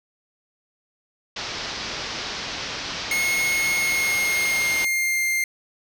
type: low-pass noise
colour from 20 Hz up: white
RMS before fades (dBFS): -31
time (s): 1.36-4.85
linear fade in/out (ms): 5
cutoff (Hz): 5700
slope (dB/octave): 48
type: tone with pitch glide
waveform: 45% pulse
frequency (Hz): 2165 to 2107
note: C#7 to C7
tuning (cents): -41 to +12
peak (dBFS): -20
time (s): 3.11-5.44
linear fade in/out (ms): 2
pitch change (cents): -47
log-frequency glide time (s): 3.71-5.23
effects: none